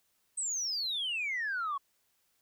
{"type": "exponential sweep", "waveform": "sine", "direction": "down", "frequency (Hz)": [8372, 1084], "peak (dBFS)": -30, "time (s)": [0.37, 1.78], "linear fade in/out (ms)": 10, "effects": ["tanh soft clip ceiling -28 dBFS", "white hiss -74 dBFS RMS until 2.41 s"]}